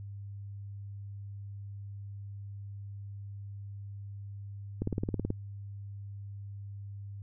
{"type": "click train", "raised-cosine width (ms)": 3, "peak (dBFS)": -18, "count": 10, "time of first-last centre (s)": [4.82, 5.304], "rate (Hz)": 18.6, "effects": ["added 100 Hz sine -40 dBFS peak until 7.22 s"]}